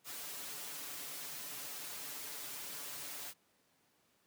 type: noise with comb filter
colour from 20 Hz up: white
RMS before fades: -45 dBFS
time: 0.04-3.34 s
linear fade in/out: 50 ms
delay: 6.9 ms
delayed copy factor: +0.75
effects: pink hiss -73 dBFS RMS until 4.26 s + high-pass 150 Hz 12 dB/octave